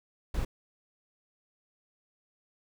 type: noise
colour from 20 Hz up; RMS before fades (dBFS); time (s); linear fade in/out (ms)
brown; -30; 0.34-0.45; 5
effects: none